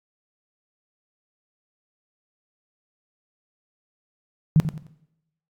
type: tone with echo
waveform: sine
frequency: 155.56 Hz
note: D#3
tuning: in tune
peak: -11 dBFS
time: 4.56-4.6 s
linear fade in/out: 0 ms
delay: 89 ms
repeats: 3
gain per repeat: -10 dB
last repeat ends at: 4.867 s
effects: noise-tail reverb RT60 0.8 s tail -17 dB re dry + AAC 64 kbps